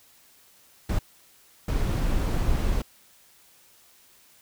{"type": "noise bursts at uneven times", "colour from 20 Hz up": "brown", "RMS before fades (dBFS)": -24, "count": 2, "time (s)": [[0.89, 0.99], [1.68, 2.82]], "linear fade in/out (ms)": 5, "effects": ["white hiss -57 dBFS RMS until 4.41 s"]}